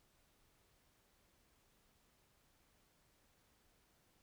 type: silence
effects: pink hiss -74 dBFS RMS until 4.22 s